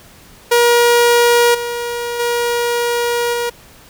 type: tone with level steps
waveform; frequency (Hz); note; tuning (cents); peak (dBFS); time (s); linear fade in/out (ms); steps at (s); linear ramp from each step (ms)
sawtooth; 476.6; A#4; +38; -5 / -16 / -11 / -13; 0.51-3.5; 10; 1.54 / 2.19 / 3.33; 10
effects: pink hiss -43 dBFS RMS until 3.89 s